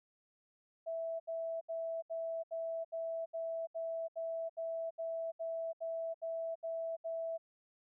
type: tone bursts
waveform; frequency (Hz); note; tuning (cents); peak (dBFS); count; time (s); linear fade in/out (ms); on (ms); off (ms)
sine; 658; E5; -3; -36; 16; 0.86-7.38; 20; 340; 72
effects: none